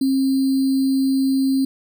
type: tone with sample-and-hold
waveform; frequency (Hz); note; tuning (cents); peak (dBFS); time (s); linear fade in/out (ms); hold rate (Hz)
sine; 267.9; C4; +41; -15; 0.01-1.65; 5; 4410
effects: none